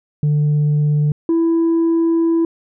sine tone pair in turn, 148.6 / 331.4 Hz, D3 / E4, +21 / +9 cents, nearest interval octave + major second, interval 1388 cents, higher second, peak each -10 dBFS, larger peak neither, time 0.23-1.12 / 1.29-2.45 s, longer second, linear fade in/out 2 ms, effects tanh soft clip ceiling -11 dBFS

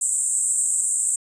pink band-pass noise, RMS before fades -22 dBFS, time 0.01-1.16 s, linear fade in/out 5 ms, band 7600 to 8900 Hz, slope 96 dB/octave, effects resampled to 22050 Hz

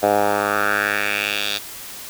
10% pulse tone with band-pass filter sweep, 102.5 Hz, G#2, 22 cents flat, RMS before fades -20 dBFS, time 0.02-1.59 s, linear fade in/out 20 ms, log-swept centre 680 to 3900 Hz, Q 2.8, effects white hiss -35 dBFS RMS until 2.09 s

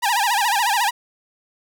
sawtooth tone with vibrato, 880 Hz, A5, in tune, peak -13 dBFS, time 0.02-0.91 s, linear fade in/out 20 ms, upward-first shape sine, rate 14 Hz, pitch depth 190 cents each way, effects none

